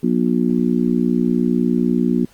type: harmonic tone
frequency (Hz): 60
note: B1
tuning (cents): -49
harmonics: 3 / 4 / 5 / 6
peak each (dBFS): -20 / -17 / -22 / -23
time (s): 0.03-2.25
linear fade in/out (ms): 5
effects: pink hiss -52 dBFS RMS until 2.33 s + Opus 24 kbps